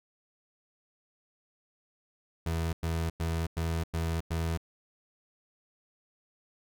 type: tone bursts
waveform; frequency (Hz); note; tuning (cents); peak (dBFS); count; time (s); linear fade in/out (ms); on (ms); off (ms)
30% pulse; 82.3; E2; -2; -26; 6; 2.46-4.575; 5; 270; 99
effects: none